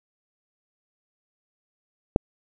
click, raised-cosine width 2 ms, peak -3 dBFS, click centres 2.161 s, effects none

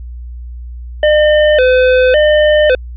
square tone with vibrato, 554.4 Hz, C#5, in tune, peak -7 dBFS, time 1.03-2.75 s, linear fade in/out 2 ms, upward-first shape square, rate 0.9 Hz, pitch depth 150 cents each way, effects added 60 Hz sine -24 dBFS peak until 2.96 s + resampled to 8000 Hz

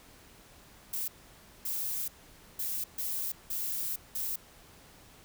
violet noise bursts at uneven times, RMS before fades -34 dBFS, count 6, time 0.93-1.08 / 1.65-2.08 / 2.59-2.84 / 2.98-3.32 / 3.5-3.96 / 4.15-4.36 s, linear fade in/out 5 ms, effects pink hiss -56 dBFS RMS until 5.24 s

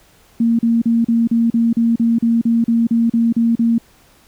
sine tone bursts, 231.1 Hz, A#3, 15 cents flat, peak -11 dBFS, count 15, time 0.4-3.782 s, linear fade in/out 5 ms, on 190 ms, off 38 ms, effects pink hiss -51 dBFS RMS until 4.27 s

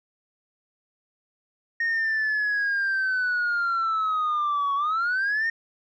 sine linear two-way sweep, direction down then up, 1855 to 1111 to 1855 Hz, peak -20 dBFS, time 1.8-5.5 s, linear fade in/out 5 ms, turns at 4.75 s, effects tanh soft clip ceiling -20 dBFS

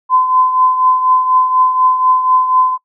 sine tone with tremolo, 1022 Hz, C6, 41 cents flat, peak -6 dBFS, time 0.09-2.78 s, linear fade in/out 50 ms, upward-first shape triangle, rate 4.1 Hz, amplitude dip 65%, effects noise-tail reverb RT60 0.1 s tail -21 dB re dry

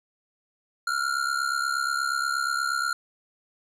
square ring-modulated tone, 1396.9 Hz, F6, in tune, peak -22 dBFS, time 0.87-2.93 s, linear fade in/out 2 ms, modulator 34.2 Hz, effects low-pass 10000 Hz 12 dB/octave + 10-bit

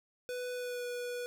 square tone with pitch glide, 495.9 to 488.5 Hz, B4 to B4, +7 to -19 cents, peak -37 dBFS, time 0.29-1.26 s, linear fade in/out 0 ms, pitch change -26 cents, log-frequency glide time 0.54-0.85 s, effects none

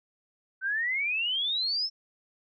sine exponential sweep, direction up, 1510 to 5380 Hz, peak -26 dBFS, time 0.61-1.9 s, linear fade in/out 50 ms, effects none

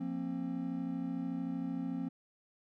triangle chord, F suspended fourth, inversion none, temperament equal with one note detuned, 174.61 / 233.1 / 266.4 Hz, F3 / Bb3 / C4, 0 / 0 / +31 cents, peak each -38 / -39 / -35 dBFS, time 0-2.09 s, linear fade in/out 10 ms, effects none

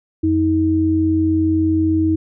sine tone pair together, 89.12 / 317.6 Hz, F2 / D#4, +36 / +36 cents, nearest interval octave + minor seventh, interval 2200 cents, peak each -20 / -14 dBFS, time 0.23-2.16 s, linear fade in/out 10 ms, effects none

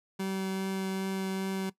30% pulse tone with vibrato, 191.4 Hz, G3, 41 cents flat, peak -28 dBFS, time 0.19-1.7 s, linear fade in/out 10 ms, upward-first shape triangle, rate 2.5 Hz, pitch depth 8 cents each way, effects noise-tail reverb RT60 0.1 s tail -18 dB re dry + resampled to 32000 Hz

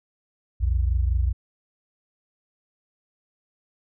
sine tone pair together, 60.32 / 85.3 Hz, B1 / F2, -40 / -40 cents, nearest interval tritone, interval 600 cents, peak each -20 / -25 dBFS, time 0.6-1.33 s, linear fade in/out 20 ms, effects none

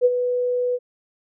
sine tone with ADSR envelope, 493.9 Hz, B4, in tune, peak -10 dBFS, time 0.01-0.79 s, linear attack 41 ms, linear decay 38 ms, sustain -9 dB, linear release 43 ms, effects none

